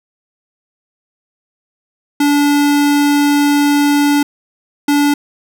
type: tone bursts at uneven times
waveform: square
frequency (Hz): 288.9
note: D4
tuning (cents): -28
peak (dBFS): -10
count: 2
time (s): 2.2-4.23 / 4.88-5.14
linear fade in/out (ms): 5
effects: none